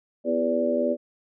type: harmonic tone with a mistuned harmonic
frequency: 82.9 Hz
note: E2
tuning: 10 cents sharp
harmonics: 3 / 4 / 5 / 6 / 7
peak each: -27 / -30 / -30 / -30 / -24 dBFS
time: 0.24-0.97 s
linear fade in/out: 50 ms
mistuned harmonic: 5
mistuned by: -39 cents
effects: none